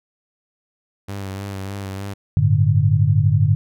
sawtooth tone with vibrato, 98 Hz, G2, in tune, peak -23 dBFS, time 1.08-2.14 s, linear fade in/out 10 ms, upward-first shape sine, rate 3.3 Hz, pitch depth 38 cents each way
sine chord, G suspended second, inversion none, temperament just, 98 / 110.25 / 147 Hz, G2 / A2 / D3, 0 / +4 / +2 cents, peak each -17 dBFS, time 2.37-3.55 s, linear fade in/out 0 ms
effects none

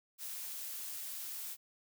blue noise, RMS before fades -43 dBFS, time 0.18-1.57 s, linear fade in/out 50 ms, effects none

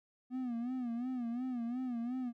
triangle tone with vibrato, 244.7 Hz, B3, 16 cents flat, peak -33 dBFS, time 0.3-2.33 s, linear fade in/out 50 ms, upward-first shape sine, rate 2.8 Hz, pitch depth 100 cents each way, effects none

